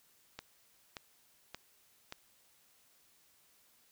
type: click train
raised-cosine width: 0.2 ms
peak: -25 dBFS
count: 4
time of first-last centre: 0.39-2.124 s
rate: 1.73 Hz
effects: white hiss -68 dBFS RMS until 3.91 s

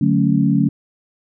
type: chord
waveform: sine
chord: D major seventh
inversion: none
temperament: equal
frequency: 146.83 / 185 / 220 / 277.2 Hz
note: D3 / F#3 / A3 / C#4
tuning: 0 / 0 / 0 / 0 cents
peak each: -18 dBFS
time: 0.01-0.69 s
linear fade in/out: 5 ms
effects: none

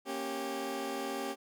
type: chord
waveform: 20% pulse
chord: G diminished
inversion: first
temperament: equal with one note detuned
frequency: 233.1 / 275.1 / 392 Hz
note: Bb3 / Db4 / G4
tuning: 0 / -13 / 0 cents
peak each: -38 / -34 / -33 dBFS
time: 0.05-1.36 s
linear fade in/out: 50 ms
effects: none

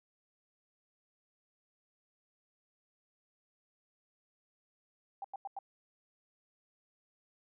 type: tone bursts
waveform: sine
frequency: 790 Hz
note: G5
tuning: 13 cents sharp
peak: -38 dBFS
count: 4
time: 5.22-5.589 s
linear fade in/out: 2 ms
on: 24 ms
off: 91 ms
effects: none

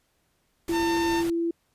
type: noise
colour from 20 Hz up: pink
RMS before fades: -38 dBFS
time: 0.68-1.3 s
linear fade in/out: 2 ms
type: tone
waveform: sine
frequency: 336.3 Hz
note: E4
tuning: 35 cents sharp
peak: -23 dBFS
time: 0.69-1.51 s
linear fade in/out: 5 ms
type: harmonic tone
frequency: 901 Hz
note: A5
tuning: 41 cents sharp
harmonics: 1 / 2 / 3 / 4 / 5 / 6 / 7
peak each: -28 / -34 / -38 / -40 / -42 / -44 / -45 dBFS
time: 0.71-1.24 s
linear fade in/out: 50 ms
effects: pink hiss -70 dBFS RMS until 1.74 s + resampled to 32000 Hz

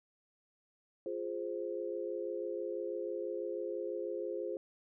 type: chord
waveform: sine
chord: F minor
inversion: none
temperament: equal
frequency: 349.2 / 415.3 / 523.3 Hz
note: F4 / Ab4 / C5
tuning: 0 / 0 / 0 cents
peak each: -40 / -40 / -40 dBFS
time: 1.06-4.57 s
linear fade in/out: 2 ms
effects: none

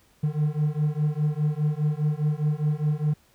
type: beating tone pair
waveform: triangle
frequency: 148.3 / 153.2 Hz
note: D3 / D#3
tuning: +17 / -27 cents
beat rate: 4.9 Hz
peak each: -23 dBFS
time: 0.23-3.14 s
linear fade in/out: 10 ms
effects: pink hiss -61 dBFS RMS until 3.34 s

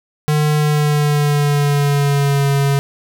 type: tone with pitch glide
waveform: square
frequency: 150.7 to 139.8 Hz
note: D3 to C#3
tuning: +45 to +15 cents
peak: -13 dBFS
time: 0.28-2.79 s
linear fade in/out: 0 ms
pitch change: -130 cents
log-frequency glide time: 0.53-2.48 s
effects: none

